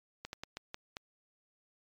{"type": "slowing click train", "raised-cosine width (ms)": 0.2, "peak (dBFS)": -23, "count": 6, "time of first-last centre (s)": [0.25, 0.968], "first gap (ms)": 81, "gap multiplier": 1.29, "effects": ["MP3 96 kbps"]}